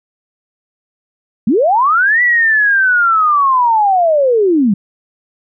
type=linear two-way sweep; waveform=sine; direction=up then down; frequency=185 to 1975.5 to 185 Hz; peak=-8 dBFS; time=1.47-4.74 s; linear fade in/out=5 ms; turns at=2.22 s; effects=none